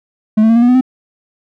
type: tone with pitch steps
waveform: triangle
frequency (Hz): 215.4 / 222 / 228.7 / 235.7 / 242.9 / 250.3 / 257.9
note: A3 / A3 / A#3 / A#3 / B3 / B3 / C4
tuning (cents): -37 / +16 / -33 / +19 / -29 / +23 / -25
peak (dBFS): -4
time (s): 0.37-0.811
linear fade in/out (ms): 10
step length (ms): 63
effects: none